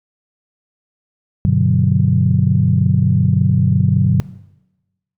sine chord, G major seventh, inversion none, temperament equal, 98 / 123.47 / 146.83 / 185 Hz, G2 / B2 / D3 / F#3, 0 / 0 / 0 / 0 cents, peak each -16 dBFS, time 1.45-4.2 s, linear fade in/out 0 ms, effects noise-tail reverb RT60 1.0 s tail -19 dB re dry + tanh soft clip ceiling 0 dBFS

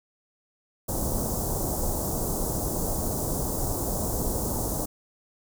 pink band-stop noise, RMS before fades -28 dBFS, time 0.88-4.86 s, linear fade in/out 10 ms, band 890 to 6600 Hz, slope 24 dB/octave, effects none

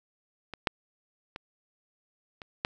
clicks, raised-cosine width 0.3 ms, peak -22 / -8 / -22 / -26 / -11 dBFS, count 5, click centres 0.537 / 0.672 / 1.361 / 2.418 / 2.649 s, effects none

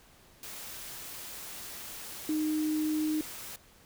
sine tone in noise, 308.4 Hz, D#4, 15 cents flat, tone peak -27 dBFS, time 2.29-3.21 s, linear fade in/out 2 ms, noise white, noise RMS -43 dBFS, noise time 0.43-3.56 s, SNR +13 dB, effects pink hiss -59 dBFS RMS until 3.85 s

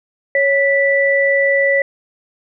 sine tone pair together, 554.4 / 1970 Hz, C#5 / B6, 0 / -5 cents, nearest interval octave + minor seventh, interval 2195 cents, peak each -14 dBFS, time 0.35-1.82 s, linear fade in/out 2 ms, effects none

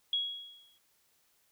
sine tone with exponential decay, 3322 Hz, G#7, in tune, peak -26 dBFS, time 0.13-0.78 s, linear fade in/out 2 ms, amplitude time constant 140 ms, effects white hiss -71 dBFS RMS until 1.51 s

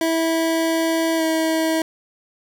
25% pulse tone with pitch glide, 326.8 to 321.4 Hz, E4 to E4, -15 to -44 cents, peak -14 dBFS, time 0.01-1.82 s, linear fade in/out 2 ms, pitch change -29 cents, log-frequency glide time 1.17-1.22 s, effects none

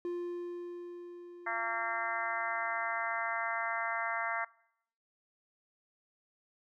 triangle tone with exponential decay, 350 Hz, F4, 4 cents sharp, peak -31 dBFS, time 0.05-3.87 s, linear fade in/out 1 ms, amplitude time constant 830 ms
harmonic tone, 228.4 Hz, A#3, 35 cents flat, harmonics 3 / 4 / 5 / 6 / 7 / 8 / 9, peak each -40 / -40 / -40 / -40 / -40 / -40 / -40 dBFS, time 1.46-4.45 s, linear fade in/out 10 ms
effects noise-tail reverb RT60 0.7 s tail -22 dB re dry

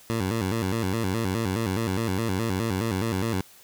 15% pulse tone with vibrato, 103.5 Hz, G#2, 5 cents flat, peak -18 dBFS, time 0.1-3.41 s, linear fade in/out 0 ms, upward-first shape square, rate 4.8 Hz, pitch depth 170 cents each way, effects white hiss -52 dBFS RMS until 3.63 s

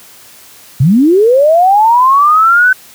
sine linear sweep, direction up, 116.54 to 1531 Hz, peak -4 dBFS, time 0.8-2.73 s, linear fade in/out 5 ms, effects white hiss -38 dBFS RMS until 2.94 s + high-pass 60 Hz 12 dB/octave

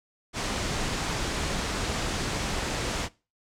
pink low-pass noise, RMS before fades -30 dBFS, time 0.33-3.09 s, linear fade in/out 50 ms, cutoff 8000 Hz, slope 24 dB/octave, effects noise-tail reverb RT60 0.3 s tail -21 dB re dry

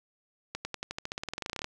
accelerating click train, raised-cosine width 0.2 ms, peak -17 dBFS, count 21, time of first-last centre 0.55-1.644 s, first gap 100 ms, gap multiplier 0.93, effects none

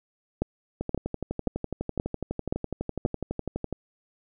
two click trains, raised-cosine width 2 ms, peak -16 / -11 dBFS, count 36 / 6, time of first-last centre 0.81-3.727 / 0.42-3.052 s, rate 12 / 1.9 Hz, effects none

